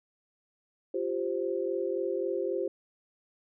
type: chord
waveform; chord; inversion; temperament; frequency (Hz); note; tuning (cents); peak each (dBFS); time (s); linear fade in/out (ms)
sine; F suspended second; none; just; 349.2 / 392.9 / 523.8; F4 / G4 / C5; 0 / +4 / +2; -33 / -32 / -33; 0.94-2.68; 5
effects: none